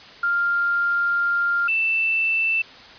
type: tone pair in turn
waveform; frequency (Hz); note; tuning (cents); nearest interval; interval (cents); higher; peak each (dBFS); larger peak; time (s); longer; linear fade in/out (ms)
sine; 1396.9 / 2661; F6 / E7; 0 / +16; major seventh; 1116; second; -18; neither; 0.23-1.68 / 1.68-2.62; first; 5
effects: white hiss -43 dBFS RMS until 2.98 s + resampled to 11025 Hz